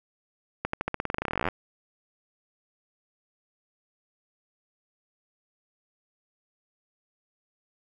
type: accelerating click train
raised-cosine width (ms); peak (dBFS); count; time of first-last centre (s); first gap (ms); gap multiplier
0.5; -12; 25; 0.65-1.486; 84; 0.91
effects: none